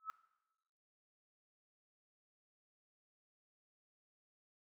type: tone with exponential growth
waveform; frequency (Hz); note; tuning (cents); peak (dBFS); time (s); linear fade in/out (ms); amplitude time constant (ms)
sine; 1298; E6; -27; -35; 0-0.1; 0; 20
effects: noise-tail reverb RT60 1.0 s tail -18 dB re dry